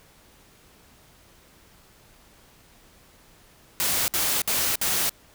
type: noise bursts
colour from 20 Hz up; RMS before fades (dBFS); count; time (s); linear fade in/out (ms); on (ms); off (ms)
white; -24; 4; 3.8-5.094; 0; 280; 58
effects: pink hiss -55 dBFS RMS until 5.34 s